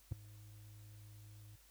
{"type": "tone with ADSR envelope", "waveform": "triangle", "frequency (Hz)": 104.5, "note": "G#2", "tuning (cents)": 11, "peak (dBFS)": -30, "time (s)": [0.11, 1.56], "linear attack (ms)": 12, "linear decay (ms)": 9, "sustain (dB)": -22, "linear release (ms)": 8, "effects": ["added 50 Hz sine -67 dBFS peak until 1.7 s", "white hiss -67 dBFS RMS until 1.7 s"]}